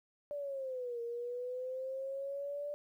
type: linear two-way sweep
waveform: sine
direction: down then up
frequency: 586 to 466.2 to 586 Hz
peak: -37 dBFS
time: 0.31-2.74 s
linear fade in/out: 0 ms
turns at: 1.01 s
effects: 12-bit